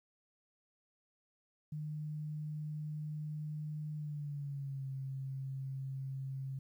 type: tone with pitch glide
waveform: sine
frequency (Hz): 151.8 to 134.46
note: D#3 to C3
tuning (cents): -42 to +48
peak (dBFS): -38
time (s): 1.72-6.59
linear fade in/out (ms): 5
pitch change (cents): -210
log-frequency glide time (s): 3.95-4.87
effects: 12-bit